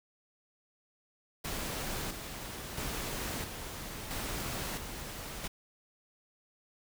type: noise with tremolo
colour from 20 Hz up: pink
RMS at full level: -37 dBFS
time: 1.44-5.48 s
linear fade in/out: 10 ms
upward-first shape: square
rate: 0.75 Hz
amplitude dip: 45%
effects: none